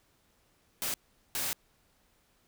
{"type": "noise bursts at uneven times", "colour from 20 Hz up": "white", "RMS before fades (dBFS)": -33, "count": 2, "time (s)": [[0.82, 0.94], [1.35, 1.53]], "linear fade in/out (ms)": 0, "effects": ["pink hiss -69 dBFS RMS until 2.47 s"]}